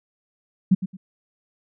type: tone with echo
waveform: sine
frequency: 188 Hz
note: F#3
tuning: 28 cents sharp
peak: -11 dBFS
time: 0.71-0.75 s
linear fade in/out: 10 ms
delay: 110 ms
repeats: 2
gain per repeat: -12 dB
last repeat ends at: 0.97 s
effects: none